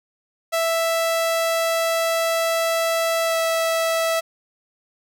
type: tone with pitch glide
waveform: sawtooth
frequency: 660 to 655.8 Hz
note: E5 to E5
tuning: +2 to -9 cents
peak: -15 dBFS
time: 0.52-4.21 s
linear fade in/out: 20 ms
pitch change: -11 cents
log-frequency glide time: 3.25-3.36 s
effects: none